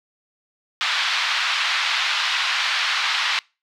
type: band-pass noise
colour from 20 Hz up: white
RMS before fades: -22 dBFS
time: 0.81-3.39 s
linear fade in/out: 0 ms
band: 990 to 4000 Hz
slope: 24 dB/octave
effects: noise-tail reverb RT60 0.3 s tail -26 dB re dry